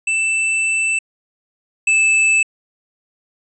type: tone pair in turn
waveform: square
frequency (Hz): 2654 / 2628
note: E7 / E7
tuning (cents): +11 / -6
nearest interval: unison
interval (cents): 17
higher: first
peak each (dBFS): -16 / -12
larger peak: second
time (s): 0.07-0.99 / 1.87-2.43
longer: first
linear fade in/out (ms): 5
effects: resampled to 22050 Hz